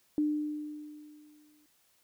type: tone with exponential decay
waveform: sine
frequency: 300 Hz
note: D4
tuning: 37 cents sharp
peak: -24 dBFS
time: 0.18-1.66 s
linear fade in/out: 1 ms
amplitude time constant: 320 ms
effects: white hiss -69 dBFS RMS until 2.03 s